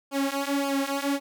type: tone with flanger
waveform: sawtooth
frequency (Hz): 277.8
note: C#4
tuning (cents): +4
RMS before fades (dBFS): -27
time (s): 0.11-1.2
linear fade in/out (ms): 50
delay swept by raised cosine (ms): 0.51 to 4.21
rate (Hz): 1.8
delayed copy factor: -0.9
effects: none